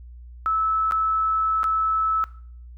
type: tone with dropouts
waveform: sine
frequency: 1305 Hz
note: E6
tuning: 18 cents flat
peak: -19 dBFS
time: 0.46-2.24 s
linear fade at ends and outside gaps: 0 ms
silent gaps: 0.911-0.921 / 1.632-1.641 s
effects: noise-tail reverb RT60 0.5 s tail -18 dB re dry + added 60 Hz sine -39 dBFS peak until 2.77 s